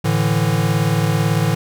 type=chord; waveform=square; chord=A suspended fourth; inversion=none; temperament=equal; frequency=110 / 146.83 / 164.81 Hz; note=A2 / D3 / E3; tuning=0 / 0 / 0 cents; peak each=-20 dBFS; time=0.04-1.55 s; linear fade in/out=10 ms; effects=none